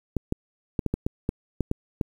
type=clicks; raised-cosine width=3 ms; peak=-11 dBFS; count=10; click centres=0.167 / 0.324 / 0.792 / 0.863 / 0.94 / 1.065 / 1.291 / 1.607 / 1.714 / 2.012 s; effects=8-bit